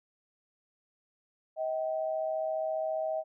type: tone pair together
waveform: sine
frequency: 635.3 / 770 Hz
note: D#5 / G5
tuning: +36 / -31 cents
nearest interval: minor third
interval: 333 cents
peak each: -30 / -37 dBFS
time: 1.56-3.24 s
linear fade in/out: 50 ms
effects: none